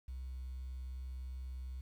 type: tone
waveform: sine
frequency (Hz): 64.1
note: C2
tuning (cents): -35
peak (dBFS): -39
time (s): 0.08-1.81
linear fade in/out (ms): 5
effects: tanh soft clip ceiling -39 dBFS + 11-bit